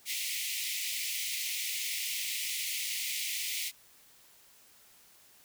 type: high-pass noise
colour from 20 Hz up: pink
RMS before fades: -35 dBFS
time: 0.05-3.72 s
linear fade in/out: 50 ms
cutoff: 2000 Hz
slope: 96 dB/octave
effects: white hiss -60 dBFS RMS until 5.44 s